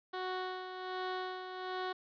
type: tone with tremolo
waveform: 15% pulse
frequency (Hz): 370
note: F#4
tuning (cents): 0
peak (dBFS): -29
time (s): 0.13-1.93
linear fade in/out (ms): 10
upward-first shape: sine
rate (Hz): 1.3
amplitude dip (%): 55
effects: resampled to 11025 Hz